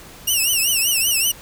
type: tone with vibrato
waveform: 10% pulse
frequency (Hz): 2794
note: F7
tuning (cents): 0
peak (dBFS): -8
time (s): 0.27-1.32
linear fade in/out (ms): 10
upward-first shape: triangle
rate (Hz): 5.2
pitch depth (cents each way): 160
effects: pink hiss -41 dBFS RMS until 1.41 s